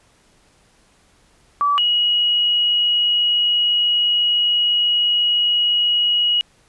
sine tone pair in turn, 1152 / 2903 Hz, D6 / F#7, -34 / -34 cents, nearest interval octave + major third, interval 1600 cents, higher second, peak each -14 dBFS, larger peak neither, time 1.61-1.78 / 1.78-6.41 s, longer second, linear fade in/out 0 ms, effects pink hiss -56 dBFS RMS until 6.68 s + resampled to 24000 Hz

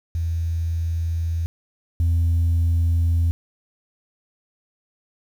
sine tone pair in turn, 83 / 83.92 Hz, E2 / E2, +12 / +31 cents, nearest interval unison, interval 19 cents, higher second, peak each -20 / -14 dBFS, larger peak second, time 0.15-1.46 / 2-3.31 s, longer neither, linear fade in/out 0 ms, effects tanh soft clip ceiling -14 dBFS + 8-bit

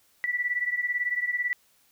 sine beating tone pair, 1956 / 1974 Hz, B6 / B6, -17 / -1 cents, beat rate 18 Hz, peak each -27 / -30 dBFS, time 0.24-1.53 s, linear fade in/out 0 ms, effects white hiss -64 dBFS RMS until 1.91 s

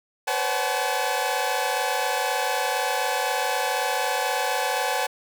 sawtooth tone cluster, 489.7 / 517 / 561 / 757 / 859 Hz, B4 / C5 / C#5 / F#5 / A5, -15 / -21 / +21 / +39 / -42 cents, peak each -30 / -27 / -28 / -24 / -23 dBFS, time 0.27-5.07 s, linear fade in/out 10 ms, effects none

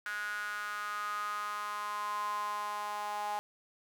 sawtooth tone with high-pass filter sweep, 207.7 Hz, G#3, in tune, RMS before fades -37 dBFS, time 0.06-3.39 s, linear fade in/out 0 ms, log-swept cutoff 1500 to 860 Hz, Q 8.7, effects none

